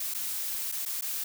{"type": "noise with dropouts", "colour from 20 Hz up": "blue", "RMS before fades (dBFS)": -33, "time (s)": [0, 1.24], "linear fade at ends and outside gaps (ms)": 5, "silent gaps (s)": [[0.14, 0.146], [0.717, 0.722], [0.853, 0.859], [1.011, 1.021]], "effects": []}